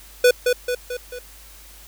square tone with echo, 493.9 Hz, B4, in tune, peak -11 dBFS, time 0.24-0.31 s, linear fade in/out 5 ms, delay 220 ms, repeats 4, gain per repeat -5 dB, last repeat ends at 1.19 s, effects added 50 Hz sine -46 dBFS peak until 1.87 s + white hiss -46 dBFS RMS until 1.87 s

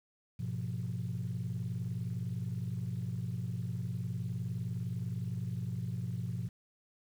sine chord, F diminished, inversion first, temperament equal, 103.83 / 123.47 / 174.61 Hz, Ab2 / Cb3 / F3, 0 / 0 / 0 cents, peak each -38 / -36 / -39 dBFS, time 0.39-6.49 s, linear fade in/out 10 ms, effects tanh soft clip ceiling -28 dBFS + 10-bit

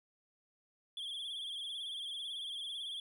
triangle tone with vibrato, 3322 Hz, G#7, in tune, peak -38 dBFS, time 0.97-3 s, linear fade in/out 2 ms, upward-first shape sine, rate 18 Hz, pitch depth 80 cents each way, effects none

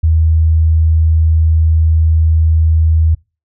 sine tone, 80 Hz, D#2, 49 cents sharp, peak -7 dBFS, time 0.03-3.15 s, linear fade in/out 10 ms, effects noise-tail reverb RT60 0.3 s tail -26 dB re dry

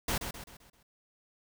pink noise with echo, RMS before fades -31 dBFS, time 0.08-0.18 s, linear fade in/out 5 ms, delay 130 ms, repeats 5, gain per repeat -7 dB, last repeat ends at 0.83 s, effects none

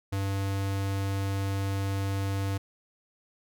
square tone, 98 Hz, G2, in tune, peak -28 dBFS, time 0.12-2.58 s, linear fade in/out 10 ms, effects none

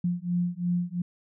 sine beating tone pair, 174.61 / 177.51 Hz, F3 / F3, 0 / +28 cents, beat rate 2.9 Hz, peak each -28 dBFS, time 0.04-1.02 s, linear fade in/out 5 ms, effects none

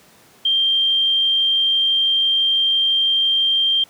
sine tone, 3173 Hz, G7, 20 cents sharp, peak -14 dBFS, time 0.45-3.84 s, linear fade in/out 5 ms, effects pink hiss -50 dBFS RMS until 3.89 s + high-pass 150 Hz 12 dB/octave

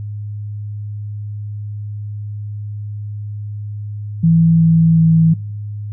sine tone with pitch steps, 164.81 / 163.67 / 162.54 Hz, E3 / E3 / E3, 0 / -12 / -24 cents, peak -8 dBFS, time 4.23-5.34 s, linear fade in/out 10 ms, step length 370 ms, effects noise-tail reverb RT60 0.9 s tail -23 dB re dry + added 104 Hz sine -23 dBFS peak until 5.92 s

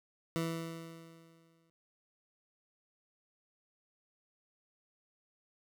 20% pulse tone with exponential decay, 164.81 Hz, E3, in tune, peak -26 dBFS, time 0.36-1.7 s, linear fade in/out 0 ms, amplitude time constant 290 ms, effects none

